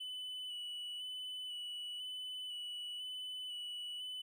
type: tone with vibrato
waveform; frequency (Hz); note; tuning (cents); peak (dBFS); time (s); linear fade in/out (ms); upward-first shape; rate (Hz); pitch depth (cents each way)
triangle; 2978; F#7; +11; -40; 0-4.22; 10; square; 1; 16
effects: none